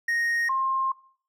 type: tone pair in turn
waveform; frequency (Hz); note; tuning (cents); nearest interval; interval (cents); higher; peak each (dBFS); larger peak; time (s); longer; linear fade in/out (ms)
triangle / sine; 1864.7 / 1061.9; A#6 / C6; 0 / +25; minor seventh; 975; first; -21 / -22; first; 0.08-0.49 / 0.49-0.92; second; 5
effects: noise-tail reverb RT60 0.5 s tail -21 dB re dry